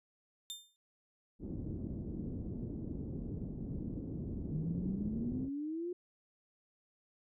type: tone with exponential decay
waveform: sawtooth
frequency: 3600 Hz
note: A7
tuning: 39 cents sharp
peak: -35 dBFS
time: 0.5-0.76 s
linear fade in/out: 0 ms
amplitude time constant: 55 ms
type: low-pass noise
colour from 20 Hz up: white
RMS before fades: -41 dBFS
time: 1.39-5.5 s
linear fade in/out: 50 ms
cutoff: 300 Hz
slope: 24 dB/octave
type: exponential sweep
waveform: sine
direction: up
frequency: 148.6 to 361.6 Hz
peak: -36 dBFS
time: 4.51-5.93 s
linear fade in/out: 5 ms
effects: resampled to 32000 Hz